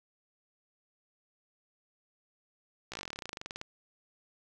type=slowing click train; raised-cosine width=0.2 ms; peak=-22 dBFS; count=23; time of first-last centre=2.92-3.614 s; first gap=16 ms; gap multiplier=1.06; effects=none